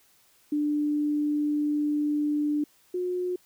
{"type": "tone pair in turn", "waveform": "sine", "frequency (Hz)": [296.2, 361], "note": ["D4", "F#4"], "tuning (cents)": [15, -43], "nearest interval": "minor third", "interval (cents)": 342, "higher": "second", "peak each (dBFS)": [-23, -26], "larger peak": "first", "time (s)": [[0.52, 2.64], [2.94, 3.36]], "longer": "first", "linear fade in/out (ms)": 5, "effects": ["white hiss -62 dBFS RMS until 3.45 s"]}